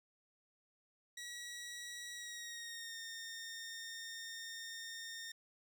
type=tone with pitch glide; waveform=15% pulse; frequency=1921 to 1829 Hz; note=B6 to A#6; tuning=-48 to -33 cents; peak=-39 dBFS; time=1.17-5.32 s; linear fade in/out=5 ms; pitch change=-85 cents; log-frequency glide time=2.13-2.98 s; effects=none